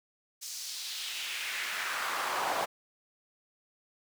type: noise with high-pass filter sweep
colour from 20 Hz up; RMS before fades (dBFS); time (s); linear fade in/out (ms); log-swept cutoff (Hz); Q
brown; -35; 0.41-2.66; 20; 6300 to 710; 1.8
effects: none